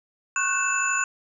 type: tone cluster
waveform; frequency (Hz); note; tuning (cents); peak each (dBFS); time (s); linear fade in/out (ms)
sine; 1099 / 1471 / 1523 / 2636 / 6950; C#6 / F#6 / F#6 / E7 / A8; -15 / -11 / +50 / -1 / -22; -28; 0.36-1.04; 2
effects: none